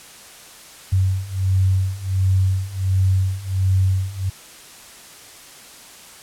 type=beating tone pair; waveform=sine; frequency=93.8 / 95.2 Hz; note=F#2 / F#2; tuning=+24 / +50 cents; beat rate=1.4 Hz; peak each=-20 / -18 dBFS; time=0.92-4.3 s; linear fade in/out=10 ms; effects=white hiss -42 dBFS RMS until 6.22 s + low-pass 11000 Hz 12 dB/octave